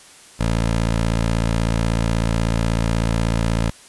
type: tone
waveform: 15% pulse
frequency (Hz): 56.3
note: A1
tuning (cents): +40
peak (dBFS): -11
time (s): 0.39-3.71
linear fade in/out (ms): 20
effects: white hiss -45 dBFS RMS until 3.88 s + resampled to 24000 Hz